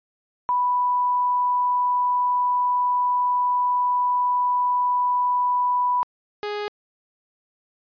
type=tone pair in turn; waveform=sine / sawtooth; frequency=987.8 / 415.3 Hz; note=B5 / G#4; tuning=0 / 0 cents; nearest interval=octave + minor third; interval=1500 cents; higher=first; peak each=-18 / -22 dBFS; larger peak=first; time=0.49-6.03 / 6.43-6.68 s; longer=first; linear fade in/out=0 ms; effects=resampled to 11025 Hz